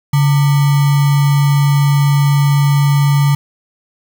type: tone with sample-and-hold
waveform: sine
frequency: 142.1 Hz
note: C#3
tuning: 43 cents sharp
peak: -8 dBFS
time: 0.13-3.35 s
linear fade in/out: 5 ms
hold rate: 1050 Hz
effects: none